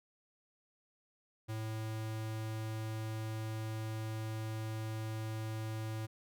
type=tone; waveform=square; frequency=110 Hz; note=A2; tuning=in tune; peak=-38 dBFS; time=1.48-6.07 s; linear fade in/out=20 ms; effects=none